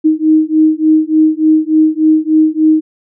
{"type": "beating tone pair", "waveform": "sine", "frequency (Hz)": [311.1, 314.5], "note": ["D#4", "D#4"], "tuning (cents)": [0, 19], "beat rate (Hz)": 3.4, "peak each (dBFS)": -10, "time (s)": [0.04, 2.81], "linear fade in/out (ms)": 20, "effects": []}